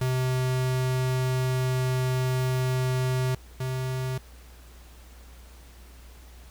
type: tone pair in turn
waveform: square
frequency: 128.6 / 129.42 Hz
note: C3 / C3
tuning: -30 / -19 cents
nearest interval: unison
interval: 11 cents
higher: second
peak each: -24 / -28 dBFS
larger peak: first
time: 0.01-3.35 / 3.6-4.18 s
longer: first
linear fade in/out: 5 ms
effects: added 60 Hz sine -46 dBFS peak until 6.5 s + pink hiss -54 dBFS RMS until 6.5 s